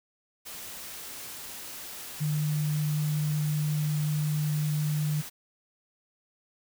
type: tone in noise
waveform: sine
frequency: 150.9 Hz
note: D3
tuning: 47 cents sharp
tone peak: -25 dBFS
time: 2.2-5.22 s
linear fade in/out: 20 ms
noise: white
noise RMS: -41 dBFS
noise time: 0.45-5.3 s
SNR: +13 dB
effects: none